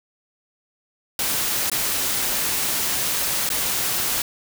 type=noise with dropouts; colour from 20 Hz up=white; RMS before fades=-23 dBFS; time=1.19-4.22 s; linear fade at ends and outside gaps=2 ms; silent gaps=1.699-1.716 / 3.491-3.501 s; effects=none